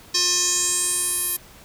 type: tone with band-pass filter sweep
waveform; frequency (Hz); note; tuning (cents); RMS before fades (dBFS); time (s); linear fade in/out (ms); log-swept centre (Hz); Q
square; 355.9; F4; +33; -22; 0.14-1.37; 10; 5300 to 12000; 4.2
effects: pink hiss -47 dBFS RMS until 1.64 s